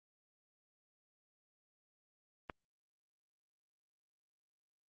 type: click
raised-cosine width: 0.5 ms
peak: -26 dBFS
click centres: 2.498 s
effects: Opus 32 kbps